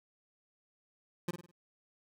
25% pulse tone with echo, 174.61 Hz, F3, in tune, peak -28 dBFS, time 1.28-1.31 s, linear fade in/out 5 ms, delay 51 ms, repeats 4, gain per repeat -8 dB, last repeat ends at 1.514 s, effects none

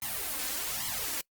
white noise with flanger, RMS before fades -34 dBFS, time 0.02-1.21 s, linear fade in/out 2 ms, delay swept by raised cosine 0.95 to 3.95 ms, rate 1.2 Hz, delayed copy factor +1, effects noise-tail reverb RT60 0.1 s tail -23 dB re dry + Opus 32 kbps

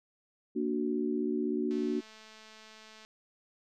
sine chord, Bb augmented, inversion none, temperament equal, 233.1 / 293.7 / 370 Hz, Bb3 / D4 / F#4, 0 / 0 / 0 cents, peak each -33 dBFS, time 0.55-2.01 s, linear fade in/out 20 ms
click train, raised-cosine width 0.2 ms, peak -36 dBFS, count 293, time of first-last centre 1.71-3.049 s, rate 218 Hz
effects none

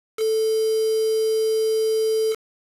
sine tone with quantisation, 440 Hz, A4, in tune, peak -18 dBFS, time 0.17-2.36 s, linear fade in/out 50 ms, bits 5, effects resampled to 32000 Hz

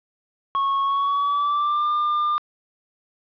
triangle tone with pitch glide, 1100 to 1199.6 Hz, C#6 to D6, -14 to +36 cents, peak -17 dBFS, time 0.55-2.38 s, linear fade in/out 0 ms, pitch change +150 cents, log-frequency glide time 0.83-1.88 s, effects resampled to 11025 Hz + 9-bit

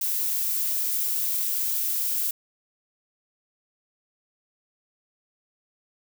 violet noise, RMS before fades -26 dBFS, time 0.01-2.31 s, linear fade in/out 5 ms, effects none

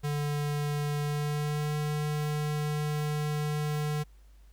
square tone with pitch glide, 146.7 to 149.78 Hz, D3 to D3, -2 to +34 cents, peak -29 dBFS, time 0.03-4.04 s, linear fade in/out 20 ms, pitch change +36 cents, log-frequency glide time 1.01-1.76 s, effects added 50 Hz sine -52 dBFS peak until 4.52 s + pink hiss -68 dBFS RMS until 4.52 s

